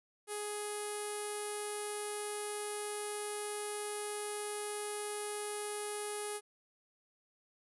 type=tone with low-pass filter; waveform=sawtooth; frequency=416.8 Hz; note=G#4; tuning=6 cents sharp; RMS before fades=-40 dBFS; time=0.27-6.41 s; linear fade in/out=50 ms; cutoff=10000 Hz; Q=8.7; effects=none